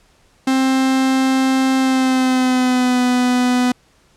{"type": "tone with pitch glide", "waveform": "45% pulse", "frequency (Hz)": [263.7, 248.9], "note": ["C4", "B3"], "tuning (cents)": [14, 14], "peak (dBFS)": -13, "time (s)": [0.47, 3.72], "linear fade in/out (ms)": 5, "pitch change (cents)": -100, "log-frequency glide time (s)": [1.78, 3.01], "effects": ["pink hiss -55 dBFS RMS until 4.16 s", "low-pass 9000 Hz 12 dB/octave"]}